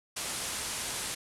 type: low-pass noise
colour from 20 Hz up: white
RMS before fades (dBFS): -36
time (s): 0.16-1.15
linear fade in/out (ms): 10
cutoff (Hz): 11000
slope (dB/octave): 48
effects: none